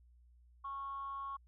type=tone with frequency modulation; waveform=sine; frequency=1101 Hz; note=C#6; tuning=12 cents flat; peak=-39 dBFS; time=0.64-1.37 s; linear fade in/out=10 ms; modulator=274 Hz; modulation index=0.25; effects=tanh soft clip ceiling -35 dBFS + added 60 Hz sine -61 dBFS peak until 1.47 s